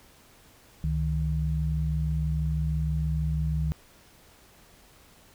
sine tone pair together, 69 / 155.19 Hz, C#2 / D#3, -7 / -4 cents, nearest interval octave + major second, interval 1403 cents, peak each -27 dBFS, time 0.84-3.72 s, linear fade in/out 0 ms, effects pink hiss -56 dBFS RMS until 5.34 s

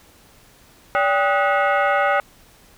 sine tone with frequency modulation, 108.3 Hz, A2, 27 cents flat, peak -15 dBFS, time 0.95-2.2 s, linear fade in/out 0 ms, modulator 683 Hz, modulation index 2.4, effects pink hiss -51 dBFS RMS until 2.77 s

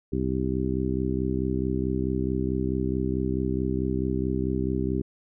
harmonic tone, 64.6 Hz, C2, 21 cents flat, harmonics 1 / 2 / 3 / 4 / 5 / 6, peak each -31 / -31 / -31 / -31 / -31 / -31 dBFS, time 0.12-5.02 s, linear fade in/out 10 ms, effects none

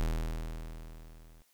45% pulse tone with level ramp, 40.16 Hz, E1, 44 cents flat, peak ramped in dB -27 to -54 dBFS, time 0-1.42 s, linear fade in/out 0 ms, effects white hiss -69 dBFS RMS until 1.53 s

